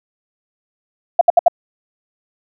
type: tone bursts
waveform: sine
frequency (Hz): 690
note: F5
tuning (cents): -21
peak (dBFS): -4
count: 4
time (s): 1.19-1.482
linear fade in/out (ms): 5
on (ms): 22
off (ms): 68
effects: none